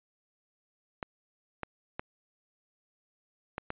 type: clicks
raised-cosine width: 0.5 ms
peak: -19 dBFS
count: 5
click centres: 1.028 / 1.633 / 1.995 / 3.581 / 3.704 s
effects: resampled to 8000 Hz